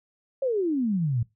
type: exponential sweep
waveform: sine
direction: down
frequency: 558 to 109.3 Hz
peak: -22 dBFS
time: 0.42-1.23 s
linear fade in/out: 5 ms
effects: noise-tail reverb RT60 0.2 s tail -20 dB re dry